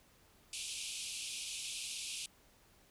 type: band-pass noise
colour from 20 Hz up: pink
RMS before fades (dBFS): -43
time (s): 0.53-2.26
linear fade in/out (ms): 2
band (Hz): 2400 to 11000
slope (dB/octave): 96
effects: pink hiss -66 dBFS RMS until 2.9 s